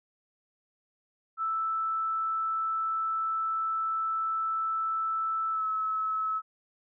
sine tone with pitch glide, 1318.5 to 1296.6 Hz, E6 to E6, 0 to -29 cents, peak -27 dBFS, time 1.37-6.42 s, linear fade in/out 50 ms, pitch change -29 cents, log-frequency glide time 5.51-5.64 s, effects none

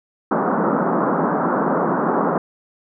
pink band-pass noise, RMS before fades -19 dBFS, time 0.31-2.38 s, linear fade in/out 2 ms, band 170 to 1400 Hz, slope 48 dB/octave, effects none

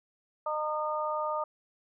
harmonic tone, 305.3 Hz, D#4, 33 cents flat, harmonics 2 / 3 / 4, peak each -33 / -34 / -33 dBFS, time 0.46-1.44 s, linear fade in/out 5 ms, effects none

